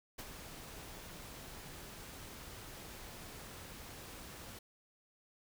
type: noise with ADSR envelope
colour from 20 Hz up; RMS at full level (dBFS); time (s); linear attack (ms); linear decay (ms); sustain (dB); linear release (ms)
pink; -44; 0.18-4.59; 12; 48; -6; 5
effects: none